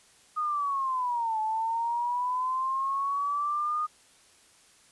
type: linear two-way sweep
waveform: sine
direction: down then up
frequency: 1244.5 to 864 to 1233 Hz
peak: -26 dBFS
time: 0.36-3.87 s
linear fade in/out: 20 ms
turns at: 1.4 s
effects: white hiss -59 dBFS RMS until 4.91 s + resampled to 24000 Hz